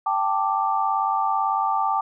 sine chord, G suspended second, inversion none, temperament just, 784 / 882 / 1176 Hz, G5 / A5 / D6, 0 / +4 / +2 cents, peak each -24 dBFS, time 0.06-2.01 s, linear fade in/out 5 ms, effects none

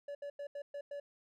triangle tone bursts at uneven times, 572 Hz, D5, 46 cents flat, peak -38 dBFS, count 6, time 0.08-0.15 / 0.22-0.3 / 0.39-0.47 / 0.55-0.62 / 0.74-0.81 / 0.91-1 s, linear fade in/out 5 ms, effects none

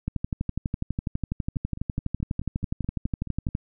two click trains, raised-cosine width 5 ms, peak -23 / -14 dBFS, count 10 / 43, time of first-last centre 1.56-3.487 / 0.08-3.551 s, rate 4.67 / 12.1 Hz, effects none

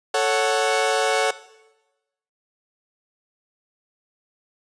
sawtooth chord, F# minor, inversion first, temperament equal, 440 / 554.4 / 740 Hz, A4 / C#5 / F#5, 0 / 0 / 0 cents, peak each -19 dBFS, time 0.14-1.31 s, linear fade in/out 5 ms, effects noise-tail reverb RT60 1.0 s tail -17 dB re dry + resampled to 22050 Hz

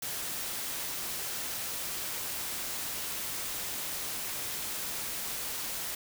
white noise, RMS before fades -36 dBFS, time 0.02-5.95 s, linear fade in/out 5 ms, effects none

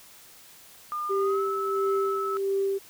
sine tone with pitch glide, 1208 to 1302.2 Hz, D6 to E6, +48 to -22 cents, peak -28 dBFS, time 0.92-2.37 s, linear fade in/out 0 ms, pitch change +130 cents, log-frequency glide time 1.19-1.41 s
sine tone with tremolo, 392 Hz, G4, in tune, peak -22 dBFS, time 1.09-2.79 s, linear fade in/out 20 ms, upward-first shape sine, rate 1.5 Hz, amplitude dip 55%
effects tanh soft clip ceiling -14 dBFS + white hiss -51 dBFS RMS until 2.89 s

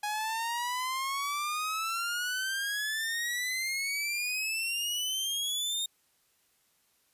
sawtooth exponential sweep, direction up, 828 to 3700 Hz, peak -27 dBFS, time 0.03-5.86 s, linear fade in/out 5 ms, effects white hiss -70 dBFS RMS until 7.13 s + resampled to 32000 Hz

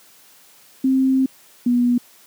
sine tone pair in turn, 263.9 / 243.5 Hz, C4 / B3, +15 / -24 cents, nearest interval minor second, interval 139 cents, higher first, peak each -13 dBFS, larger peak neither, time 0.84-1.26 / 1.66-1.98 s, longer first, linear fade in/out 5 ms, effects white hiss -50 dBFS RMS until 2.26 s + high-pass 150 Hz 12 dB/octave

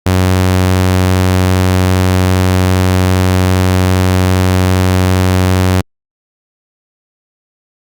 sawtooth tone, 92.5 Hz, F#2, in tune, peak -4 dBFS, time 0.06-5.81 s, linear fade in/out 5 ms, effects Opus 48 kbps

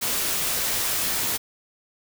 white noise with comb filter, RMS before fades -25 dBFS, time 0.01-1.38 s, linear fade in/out 20 ms, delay 15 ms, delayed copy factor -0.5, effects none

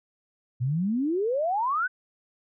sine exponential sweep, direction up, 116.9 to 1556 Hz, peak -23 dBFS, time 0.6-1.88 s, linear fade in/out 20 ms, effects none

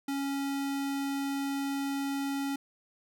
square tone, 277.2 Hz, C#4, in tune, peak -31 dBFS, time 0.08-2.56 s, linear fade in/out 5 ms, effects none

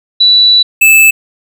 sine / square tone pair in turn, 3951 / 2625 Hz, B7 / E7, 0 / -8 cents, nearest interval perfect fifth, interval 708 cents, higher first, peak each -3 dBFS, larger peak neither, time 0.2-0.63 / 0.81-1.11 s, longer first, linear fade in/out 10 ms, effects none

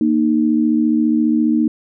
sine tone pair together, 233.1 / 307.8 Hz, A#3 / D#4, 0 / -19 cents, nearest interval perfect fourth, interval 481 cents, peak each -15 dBFS, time 0.01-1.68 s, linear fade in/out 2 ms, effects none

